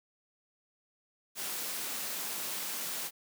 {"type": "high-pass noise", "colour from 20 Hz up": "white", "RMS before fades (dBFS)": -37, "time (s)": [1.35, 3.11], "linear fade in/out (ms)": 50, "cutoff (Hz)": 160, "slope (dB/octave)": 24, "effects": []}